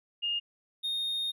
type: tone pair in turn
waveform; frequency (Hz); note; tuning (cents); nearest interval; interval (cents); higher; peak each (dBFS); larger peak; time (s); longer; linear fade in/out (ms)
sine / triangle; 2835 / 3693; F7 / A#7; +25 / -17; perfect fourth; 458; second; -28; neither; 0.22-0.4 / 0.83-1.32; second; 20
effects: none